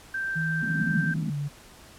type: tone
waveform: sine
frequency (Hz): 1568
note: G6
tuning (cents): 0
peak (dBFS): -27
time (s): 0.14-1.14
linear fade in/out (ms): 5
type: tone with pitch glide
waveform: sine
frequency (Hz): 159.9 to 144.11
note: D#3 to D3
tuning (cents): +48 to -32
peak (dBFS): -27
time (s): 0.35-1.49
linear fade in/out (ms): 20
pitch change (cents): -180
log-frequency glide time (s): 1.2-1.36
type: band-pass noise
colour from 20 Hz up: white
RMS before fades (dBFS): -30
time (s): 0.62-1.3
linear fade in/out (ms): 5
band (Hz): 150 to 240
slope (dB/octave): 48
effects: pink hiss -50 dBFS RMS until 1.98 s + low-pass 12000 Hz 12 dB/octave